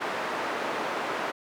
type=band-pass noise; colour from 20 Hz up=white; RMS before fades=-31 dBFS; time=0-1.32 s; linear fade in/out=20 ms; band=300 to 1300 Hz; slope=12 dB/octave; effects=none